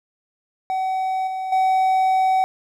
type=tone with level steps; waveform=triangle; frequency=756 Hz; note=F#5; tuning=37 cents sharp; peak=-18 / -22 / -13 dBFS; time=0.7-2.44 s; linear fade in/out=0 ms; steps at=1.27 / 1.52 s; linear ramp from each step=5 ms; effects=none